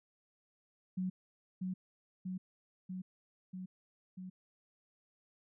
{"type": "tone with echo", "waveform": "sine", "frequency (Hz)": 185, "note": "F#3", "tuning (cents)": 0, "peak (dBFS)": -33, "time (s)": [0.97, 1.1], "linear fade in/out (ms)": 10, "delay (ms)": 640, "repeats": 5, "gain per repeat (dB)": -2, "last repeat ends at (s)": 4.3, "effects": []}